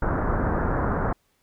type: low-pass noise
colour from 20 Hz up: pink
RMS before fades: -24 dBFS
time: 0.02-1.13 s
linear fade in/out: 5 ms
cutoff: 1600 Hz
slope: 48 dB/octave
effects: pink hiss -68 dBFS RMS until 1.42 s